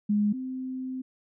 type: tone pair in turn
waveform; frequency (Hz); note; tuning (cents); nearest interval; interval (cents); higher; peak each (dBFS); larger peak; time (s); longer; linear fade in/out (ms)
sine; 207.7 / 258.7; G#3 / C4; 0 / -19; major third; 381; second; -21 / -31; first; 0.09-0.33 / 0.33-1.02; second; 10
effects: none